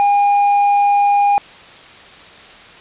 triangle tone, 812 Hz, G#5, 39 cents flat, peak -8 dBFS, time 0-1.38 s, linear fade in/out 0 ms, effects white hiss -39 dBFS RMS until 2.8 s + resampled to 8000 Hz

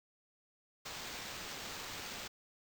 violet noise with sample-and-hold, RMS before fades -45 dBFS, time 0.85-2.28 s, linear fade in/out 10 ms, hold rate 11025 Hz, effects none

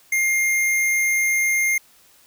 square tone, 2118 Hz, C7, 21 cents sharp, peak -18 dBFS, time 0.12-1.78 s, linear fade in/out 5 ms, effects white hiss -54 dBFS RMS until 2.26 s

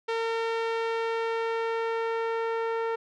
sawtooth tone with low-pass filter sweep, 455.4 Hz, A#4, 40 cents flat, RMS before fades -29 dBFS, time 0.08-2.96 s, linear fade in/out 10 ms, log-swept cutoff 3500 to 1700 Hz, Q 0.85, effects none

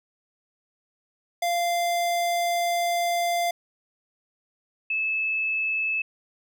square / sine tone pair in turn, 693 / 2609 Hz, F5 / E7, -14 / -18 cents, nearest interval octave + major seventh, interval 2296 cents, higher second, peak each -23 dBFS, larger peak neither, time 1.42-3.51 / 4.9-6.02 s, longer first, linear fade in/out 5 ms, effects none

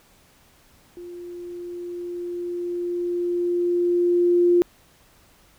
sine tone with level ramp, 350.5 Hz, F4, 6 cents sharp, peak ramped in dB -35 to -13 dBFS, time 0.97-4.62 s, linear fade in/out 0 ms, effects pink hiss -56 dBFS RMS until 5.58 s

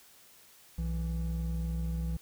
triangle tone pair together, 61.74 / 165.05 Hz, B1 / E3, 0 / +2 cents, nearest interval octave + perfect fourth, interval 1702 cents, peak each -30 / -33 dBFS, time 0.78-2.17 s, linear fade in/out 5 ms, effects white hiss -58 dBFS RMS until 2.21 s

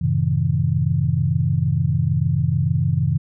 sine chord, F# diminished seventh, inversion none, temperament just, 92.5 / 111 / 133.2 / 159.84 Hz, F#2 / A2 / C3 / Eb3, 0 / +16 / +31 / +47 cents, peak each -23 / -25 / -20 / -21 dBFS, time 0.01-3.18 s, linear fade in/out 10 ms, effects none

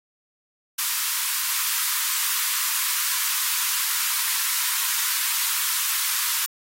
white high-pass noise, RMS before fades -24 dBFS, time 0.78-6.46 s, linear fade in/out 10 ms, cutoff 930 Hz, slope 96 dB/octave, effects AAC 48 kbps

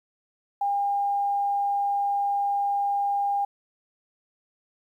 sine tone, 805 Hz, G5, 46 cents sharp, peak -22 dBFS, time 0.61-3.45 s, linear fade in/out 5 ms, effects 10-bit

